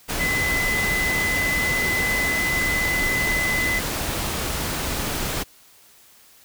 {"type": "tone in noise", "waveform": "sine", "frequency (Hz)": 2019, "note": "B6", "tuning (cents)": 38, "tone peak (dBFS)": -21, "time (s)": [0.19, 3.8], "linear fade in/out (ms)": 20, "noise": "pink", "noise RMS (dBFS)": -26, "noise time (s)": [0.08, 5.44], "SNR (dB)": 2, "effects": ["white hiss -52 dBFS RMS until 6.44 s"]}